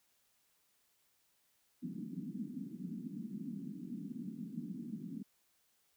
white band-pass noise, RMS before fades -44 dBFS, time 1.82-5.23 s, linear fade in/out 10 ms, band 170 to 270 Hz, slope 48 dB/octave, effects white hiss -75 dBFS RMS until 5.96 s

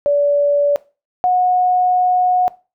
sine tone pair in turn, 576 / 728.7 Hz, D5 / F#5, -34 / -27 cents, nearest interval major third, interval 407 cents, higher second, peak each -11 dBFS, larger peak neither, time 0.06-0.76 / 1.24-2.48 s, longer second, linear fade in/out 0 ms, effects noise-tail reverb RT60 0.3 s tail -19 dB re dry

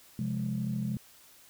sine chord, F minor, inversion second, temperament equal, 130.81 / 174.61 / 207.7 Hz, C3 / F3 / Ab3, 0 / 0 / 0 cents, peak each -33 / -36 / -32 dBFS, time 0.19-0.97 s, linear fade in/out 2 ms, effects tanh soft clip ceiling -22 dBFS + white hiss -57 dBFS RMS until 1.49 s

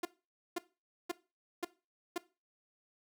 sawtooth tone bursts, 349.2 Hz, F4, in tune, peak -29 dBFS, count 5, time 0.03-2.18 s, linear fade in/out 5 ms, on 22 ms, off 510 ms, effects noise-tail reverb RT60 0.3 s tail -18 dB re dry

